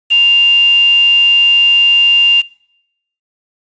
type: tone with quantisation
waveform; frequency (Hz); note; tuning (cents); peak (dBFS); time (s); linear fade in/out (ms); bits
sine; 2794; F7; 0; -6; 0.1-2.42; 20; 4
effects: noise-tail reverb RT60 0.8 s tail -24 dB re dry + resampled to 16000 Hz